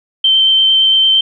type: tone with vibrato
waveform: sine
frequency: 3111 Hz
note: G7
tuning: 14 cents flat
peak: -7 dBFS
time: 0.24-1.21 s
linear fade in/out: 5 ms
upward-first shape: square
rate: 8.8 Hz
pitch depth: 8 cents each way
effects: none